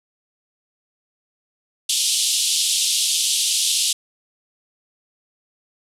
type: band-pass noise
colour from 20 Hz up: pink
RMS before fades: -20 dBFS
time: 1.89-3.93 s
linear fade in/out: 5 ms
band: 3000 to 11000 Hz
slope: 48 dB/octave
effects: none